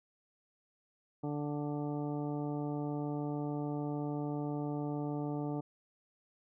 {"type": "harmonic tone", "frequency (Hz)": 146.83, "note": "D3", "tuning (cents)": 0, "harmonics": [1, 2, 3, 4, 5, 6, 8], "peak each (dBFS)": [-38, -37, -43, -47, -46, -49, -55], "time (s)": [1.23, 5.61], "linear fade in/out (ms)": 10, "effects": []}